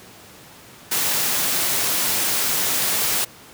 white noise, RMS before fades -21 dBFS, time 0.91-3.25 s, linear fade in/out 10 ms, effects pink hiss -44 dBFS RMS until 3.53 s + high-pass 100 Hz 12 dB/octave

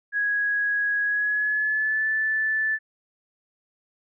sine tone with pitch glide, 1661.2 to 1751.9 Hz, G#6 to A6, 0 to -8 cents, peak -21 dBFS, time 0.12-2.79 s, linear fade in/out 50 ms, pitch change +92 cents, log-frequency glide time 1.03-2.07 s, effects none

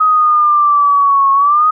sine exponential two-way sweep, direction down then up, 1264 to 1093 to 1264 Hz, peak -7 dBFS, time 0-1.71 s, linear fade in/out 10 ms, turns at 1.32 s, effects none

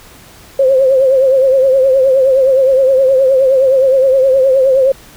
sine tone with vibrato, 530 Hz, C5, 22 cents sharp, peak -6 dBFS, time 0.59-4.92 s, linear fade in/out 5 ms, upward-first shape triangle, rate 9.6 Hz, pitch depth 75 cents each way, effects pink hiss -39 dBFS RMS until 5.16 s

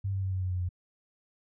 sine tone with pitch steps, 98 / 96.48 / 94.99 / 93.52 / 92.07 / 90.65 / 89.25 Hz, G2 / G2 / F#2 / F#2 / F#2 / F#2 / F2, 0 / -27 / +46 / +19 / -8 / -35 / +38 cents, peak -28 dBFS, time 0.04-0.691 s, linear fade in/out 10 ms, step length 93 ms, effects none

